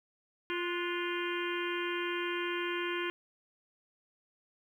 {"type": "harmonic tone with a mistuned harmonic", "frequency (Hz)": 349.2, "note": "F4", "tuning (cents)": 0, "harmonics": [1, 3, 4, 5, 6, 7, 8, 9], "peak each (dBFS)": [-35, -40, -41, -42, -43, -43, -44, -45], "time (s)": [0.5, 3.1], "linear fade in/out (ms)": 0, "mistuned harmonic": 4, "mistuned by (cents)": 76, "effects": ["11-bit"]}